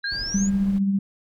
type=exponential sweep; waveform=sine; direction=up; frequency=3951 to 7130 Hz; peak=-27 dBFS; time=0.03-0.5 s; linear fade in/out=50 ms
type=tone with exponential decay; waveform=sine; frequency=1615 Hz; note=G#6; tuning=49 cents flat; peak=-24 dBFS; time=0.04-0.78 s; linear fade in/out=2 ms; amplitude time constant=160 ms
type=noise; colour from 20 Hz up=brown; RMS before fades=-36 dBFS; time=0.11-0.79 s; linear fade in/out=10 ms
type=tone with tremolo; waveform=sine; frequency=196.6 Hz; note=G3; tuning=5 cents sharp; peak=-17 dBFS; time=0.34-0.99 s; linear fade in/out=5 ms; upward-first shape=sine; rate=15 Hz; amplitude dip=35%
effects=none